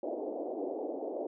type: band-pass noise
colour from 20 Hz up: pink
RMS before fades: -37 dBFS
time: 0.03-1.27 s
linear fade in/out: 5 ms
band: 290 to 710 Hz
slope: 48 dB/octave
effects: none